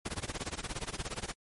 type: noise with tremolo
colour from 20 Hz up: pink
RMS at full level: -35 dBFS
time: 0.05-1.34 s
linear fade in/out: 10 ms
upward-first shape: sine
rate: 17 Hz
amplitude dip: 95%
effects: MP3 48 kbps

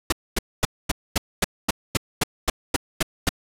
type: noise bursts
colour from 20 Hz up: pink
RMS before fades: -19 dBFS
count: 13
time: 0.1-3.292 s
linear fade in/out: 5 ms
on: 24 ms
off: 240 ms
effects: low-pass 12000 Hz 12 dB/octave

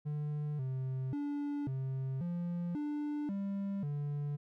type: tone with pitch steps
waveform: triangle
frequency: 148.8 / 130.9 / 288.8 / 132.7 / 173.7 / 295.5 / 198.1 / 145.3 Hz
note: D3 / C3 / D4 / C3 / F3 / D4 / G3 / D3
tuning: +23 / +1 / -29 / +25 / -9 / +11 / +18 / -18 cents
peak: -32 dBFS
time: 0.05-4.37 s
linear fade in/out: 20 ms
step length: 540 ms
effects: none

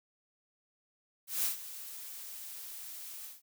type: noise with ADSR envelope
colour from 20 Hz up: blue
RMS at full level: -30 dBFS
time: 1.27-3.42 s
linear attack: 170 ms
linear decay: 120 ms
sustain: -15 dB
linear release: 170 ms
effects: none

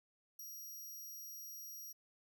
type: tone with ADSR envelope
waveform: 5% pulse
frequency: 5720 Hz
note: F8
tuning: 41 cents sharp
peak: -39 dBFS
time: 0.39-1.93 s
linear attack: 6 ms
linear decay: 4 ms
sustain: -3 dB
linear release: 14 ms
effects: none

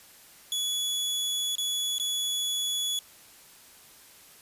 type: tone with dropouts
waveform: sawtooth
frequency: 3397 Hz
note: G#7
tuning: 38 cents sharp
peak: -24 dBFS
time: 0.52-2.99 s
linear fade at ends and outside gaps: 1 ms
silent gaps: 1.554-1.582 / 1.983-1.998 s
effects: white hiss -53 dBFS RMS until 4.41 s + resampled to 32000 Hz

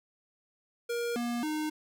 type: tone with pitch steps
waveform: square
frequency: 472.8 / 238.5 / 307.1 Hz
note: A#4 / A#3 / D#4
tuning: +24 / +40 / -23 cents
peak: -31 dBFS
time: 0.89-1.7 s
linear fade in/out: 10 ms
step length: 270 ms
effects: none

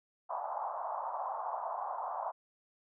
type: band-pass noise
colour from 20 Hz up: pink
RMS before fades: -38 dBFS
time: 0.29-2.32 s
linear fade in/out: 20 ms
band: 670 to 1100 Hz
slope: 48 dB/octave
effects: none

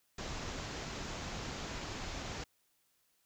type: low-pass noise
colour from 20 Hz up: pink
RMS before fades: -42 dBFS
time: 0.18-2.44 s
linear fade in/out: 5 ms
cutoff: 7300 Hz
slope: 96 dB/octave
effects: white hiss -75 dBFS RMS until 3.25 s

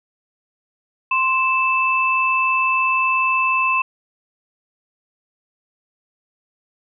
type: tone pair together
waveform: sine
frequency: 1046.5 / 2637 Hz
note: C6 / E7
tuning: 0 / 0 cents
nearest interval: octave + major third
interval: 1600 cents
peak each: -18 dBFS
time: 1.11-3.82 s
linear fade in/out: 5 ms
effects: none

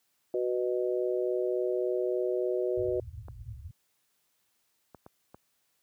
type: chord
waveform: sine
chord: B major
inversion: second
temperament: just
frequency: 370.4 / 493.9 / 617.4 Hz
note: F#4 / B4 / D#5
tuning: +2 / 0 / -14 cents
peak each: -29 / -32 / -34 dBFS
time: 0.34-3 s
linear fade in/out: 2 ms
type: low-pass noise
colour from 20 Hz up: white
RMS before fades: -41 dBFS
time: 2.77-3.71 s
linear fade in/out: 5 ms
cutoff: 120 Hz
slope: 96 dB/octave
type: clicks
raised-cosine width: 1 ms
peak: -33 dBFS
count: 4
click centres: 3.284 / 4.947 / 5.064 / 5.345 s
effects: white hiss -74 dBFS RMS until 5.82 s + high-pass 60 Hz 12 dB/octave

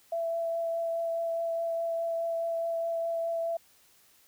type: tone with vibrato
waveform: sine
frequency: 667 Hz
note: E5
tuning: 20 cents sharp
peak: -28 dBFS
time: 0.12-3.57 s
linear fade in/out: 5 ms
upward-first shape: triangle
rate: 4.8 Hz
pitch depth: 12 cents each way
effects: white hiss -62 dBFS RMS until 4.27 s

